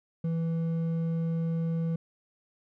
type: tone with hard clipping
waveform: sine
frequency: 164.81 Hz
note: E3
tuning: in tune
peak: -28 dBFS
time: 0.24-1.96 s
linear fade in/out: 5 ms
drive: 5 dB
effects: none